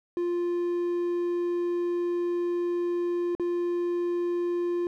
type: tone with dropouts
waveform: triangle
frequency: 349.2 Hz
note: F4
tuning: in tune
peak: -23 dBFS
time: 0.17-4.87 s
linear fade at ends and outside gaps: 1 ms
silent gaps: 3.351-3.397 s
effects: none